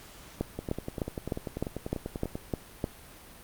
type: two click trains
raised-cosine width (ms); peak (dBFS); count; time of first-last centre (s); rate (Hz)
2; -20 / -15; 19 / 9; 0.59-2.355 / 0.41-2.842; 10.2 / 3.29
effects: pink hiss -50 dBFS RMS until 3.43 s + Opus 48 kbps